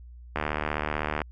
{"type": "click train", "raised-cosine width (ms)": 0.5, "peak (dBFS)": -12, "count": 66, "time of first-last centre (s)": [0.36, 1.218], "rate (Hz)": 75.8, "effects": ["added 60 Hz sine -43 dBFS peak until 1.31 s"]}